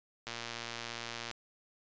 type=click train; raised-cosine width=0.2 ms; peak=-22 dBFS; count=123; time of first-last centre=0.27-1.313 s; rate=117 Hz; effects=resampled to 16000 Hz